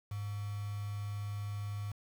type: tone with quantisation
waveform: sine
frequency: 102.6 Hz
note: G#2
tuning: 21 cents flat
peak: -36 dBFS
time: 0.11-1.92 s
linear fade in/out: 5 ms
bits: 8
effects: none